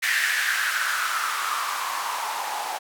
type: noise with band-pass filter sweep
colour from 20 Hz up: blue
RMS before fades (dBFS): -26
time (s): 0.02-2.79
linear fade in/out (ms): 20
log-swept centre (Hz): 1900 to 790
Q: 5.1
effects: none